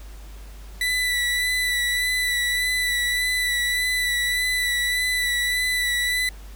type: tone with vibrato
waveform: 30% pulse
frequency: 1975.5 Hz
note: B6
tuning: in tune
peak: -18 dBFS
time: 0.81-6.29 s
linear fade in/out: 2 ms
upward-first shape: sine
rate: 1.7 Hz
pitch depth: 22 cents each way
effects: added 50 Hz sine -37 dBFS peak until 6.55 s + pink hiss -49 dBFS RMS until 6.55 s